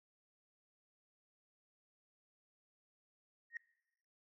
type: tone with exponential growth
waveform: sine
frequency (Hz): 1864.7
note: A#6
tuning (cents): 0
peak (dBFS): -36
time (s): 3.5-3.57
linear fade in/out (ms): 2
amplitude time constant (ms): 15
effects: noise-tail reverb RT60 0.9 s tail -22 dB re dry + tanh soft clip ceiling -33 dBFS